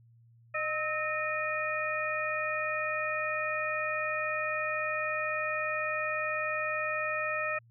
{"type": "harmonic tone with a mistuned harmonic", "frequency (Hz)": 614, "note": "D#5", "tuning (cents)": -23, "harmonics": [1, 2, 3, 4], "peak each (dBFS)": [-35, -35, -35, -35], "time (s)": [0.54, 7.59], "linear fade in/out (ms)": 10, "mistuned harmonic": 2, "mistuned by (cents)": 83, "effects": ["added 116 Hz sine -57 dBFS peak until 7.7 s"]}